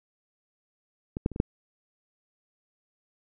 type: clicks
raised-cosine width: 3 ms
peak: -18 / -10 / -26 / -20 / -8 dBFS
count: 5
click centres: 1.169 / 1.261 / 1.317 / 1.361 / 1.401 s
effects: none